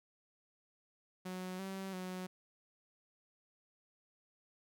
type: tone with pitch steps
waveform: sawtooth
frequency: 184.2 / 192.2 / 184.1 Hz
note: F#3 / G3 / F#3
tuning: -7 / -34 / -8 cents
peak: -37 dBFS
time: 1.25-2.27 s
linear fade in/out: 10 ms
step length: 340 ms
effects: none